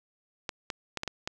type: clicks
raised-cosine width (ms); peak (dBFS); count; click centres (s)
0.2; -15; 6; 0.492 / 0.702 / 0.973 / 1.034 / 1.077 / 1.275
effects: none